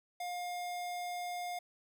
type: tone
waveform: square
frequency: 710 Hz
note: F5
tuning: 28 cents sharp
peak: -38 dBFS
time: 0.2-1.59 s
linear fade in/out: 5 ms
effects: none